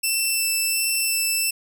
10% pulse tone with vibrato, 2666 Hz, E7, 19 cents sharp, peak -12 dBFS, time 0.03-1.51 s, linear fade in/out 10 ms, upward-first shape sine, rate 1.4 Hz, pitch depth 11 cents each way, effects none

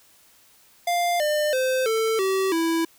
square tone with pitch steps, 698.5 / 601.1 / 517.3 / 445.1 / 383.1 / 329.6 Hz, F5 / D5 / C5 / A4 / G4 / E4, 0 / +40 / -20 / +20 / -40 / 0 cents, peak -21 dBFS, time 0.87-2.85 s, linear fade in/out 5 ms, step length 330 ms, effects white hiss -56 dBFS RMS until 2.98 s

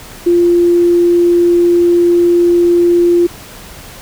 sine tone, 347.2 Hz, F4, 10 cents flat, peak -6 dBFS, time 0.26-3.27 s, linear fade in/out 10 ms, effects pink hiss -33 dBFS RMS until 4.01 s

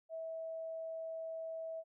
sine tone, 650 Hz, E5, 24 cents flat, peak -40 dBFS, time 0.09-1.84 s, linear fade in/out 50 ms, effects none

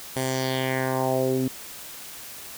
10% pulse tone with low-pass filter sweep, 130.81 Hz, C3, in tune, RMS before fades -25 dBFS, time 0.16-1.48 s, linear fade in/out 5 ms, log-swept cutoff 11000 to 260 Hz, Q 2.6, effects white hiss -40 dBFS RMS until 2.57 s

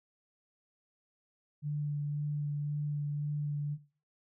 sine tone with vibrato, 146.83 Hz, D3, in tune, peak -31 dBFS, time 1.62-3.78 s, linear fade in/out 50 ms, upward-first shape sine, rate 1.9 Hz, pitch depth 12 cents each way, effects noise-tail reverb RT60 0.4 s tail -17 dB re dry

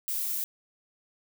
violet noise, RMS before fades -31 dBFS, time 0.08-0.44 s, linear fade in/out 0 ms, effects none

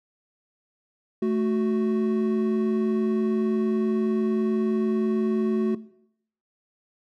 triangle tone pair together, 219.2 / 370 Hz, A3 / F#4, -6 / 0 cents, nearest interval major sixth, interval 906 cents, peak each -22 dBFS, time 1.22-5.75 s, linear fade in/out 5 ms, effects noise-tail reverb RT60 0.7 s tail -18 dB re dry

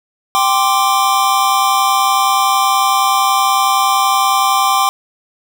square chord, G suspended fourth, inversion none, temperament just, 784 / 1045.3 / 1176 Hz, G5 / C6 / D6, 0 / -2 / +2 cents, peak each -16 dBFS, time 0.35-4.89 s, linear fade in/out 0 ms, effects none

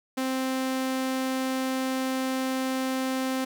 sawtooth tone, 261.6 Hz, C4, in tune, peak -22 dBFS, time 0.17-3.45 s, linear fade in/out 10 ms, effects 10-bit

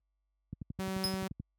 click train, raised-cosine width 5 ms, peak -26 dBFS, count 11, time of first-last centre 0.53-1.4 s, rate 11.5 Hz
sawtooth tone, 190 Hz, F#3, 46 cents sharp, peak -30 dBFS, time 0.79-1.28 s, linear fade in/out 10 ms
40% pulse tone with exponential decay, 5100 Hz, D#8, 42 cents sharp, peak -26 dBFS, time 1.04-1.22 s, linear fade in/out 0 ms, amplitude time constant 39 ms
effects added 50 Hz sine -70 dBFS peak until 1.58 s + high-pass 80 Hz 12 dB/octave

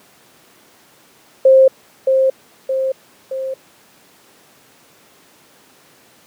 sine tone with echo, 529 Hz, C5, 19 cents sharp, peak -5 dBFS, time 1.45-1.68 s, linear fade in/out 5 ms, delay 620 ms, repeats 3, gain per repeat -5 dB, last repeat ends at 3.54 s, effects pink hiss -49 dBFS RMS until 6.26 s + high-pass 200 Hz 12 dB/octave

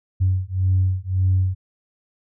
sine beating tone pair, 92.5 / 94.3 Hz, F#2 / F#2, 0 / +33 cents, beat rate 1.8 Hz, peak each -19 dBFS, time 0.2-1.55 s, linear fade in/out 20 ms, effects tanh soft clip ceiling -10 dBFS

